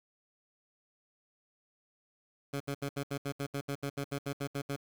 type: tone bursts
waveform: 15% pulse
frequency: 140.5 Hz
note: C#3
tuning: 24 cents sharp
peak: -27 dBFS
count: 16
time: 2.53-4.763 s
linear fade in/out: 10 ms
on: 73 ms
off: 71 ms
effects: 9-bit